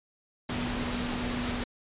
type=tone in noise; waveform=sine; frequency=243.5 Hz; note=B3; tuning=24 cents flat; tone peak=-33 dBFS; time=0.49-1.64 s; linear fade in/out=5 ms; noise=pink; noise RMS=-33 dBFS; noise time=0.49-1.64 s; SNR=-3 dB; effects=resampled to 8000 Hz